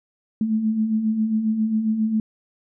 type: beating tone pair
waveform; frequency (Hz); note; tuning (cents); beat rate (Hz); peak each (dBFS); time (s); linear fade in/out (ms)
sine; 212.6 / 220; G#3 / A3; +41 / 0; 7.4; -28 / -19; 0.41-2.2; 2
effects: none